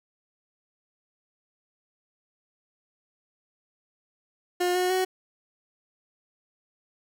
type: tone with pitch steps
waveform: 30% pulse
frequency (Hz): 357.2 / 363.7 / 372.5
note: F4 / F#4 / F#4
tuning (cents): +39 / -30 / +12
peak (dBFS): -20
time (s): 4.6-5.05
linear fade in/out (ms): 10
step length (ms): 150
effects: none